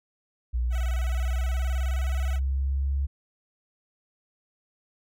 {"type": "linear sweep", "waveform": "sine", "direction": "up", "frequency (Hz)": [59.9, 69.4], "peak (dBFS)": -23, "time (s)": [0.53, 3.07], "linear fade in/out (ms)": 20}
{"type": "tone with vibrato", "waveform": "15% pulse", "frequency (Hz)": 698.5, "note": "F5", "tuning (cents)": 0, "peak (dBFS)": -33, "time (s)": [0.7, 2.4], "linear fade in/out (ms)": 50, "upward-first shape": "square", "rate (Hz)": 19, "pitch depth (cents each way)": 120}
{"effects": []}